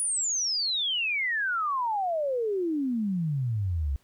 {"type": "exponential sweep", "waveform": "sine", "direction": "down", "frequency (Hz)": [9956, 65.41], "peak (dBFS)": -25, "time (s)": [0, 3.96], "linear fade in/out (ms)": 0, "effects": ["pink hiss -66 dBFS RMS until 4.03 s"]}